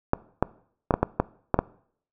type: clicks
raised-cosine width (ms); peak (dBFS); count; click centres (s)
1; -5; 8; 0.134 / 0.426 / 0.908 / 0.94 / 1.03 / 1.2 / 1.543 / 1.59
effects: noise-tail reverb RT60 0.6 s tail -21 dB re dry